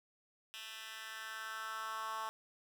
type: tone with high-pass filter sweep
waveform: 10% pulse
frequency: 220.7 Hz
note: A3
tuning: 5 cents sharp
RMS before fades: -44 dBFS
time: 0.54-2.29 s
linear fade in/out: 0 ms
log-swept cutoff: 2500 to 990 Hz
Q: 3.2
effects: none